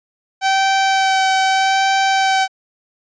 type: tone with vibrato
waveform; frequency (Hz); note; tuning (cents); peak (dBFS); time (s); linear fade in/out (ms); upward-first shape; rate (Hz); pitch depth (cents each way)
sawtooth; 770; G5; -31; -9; 0.41-2.48; 50; sine; 0.81; 13
effects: resampled to 16000 Hz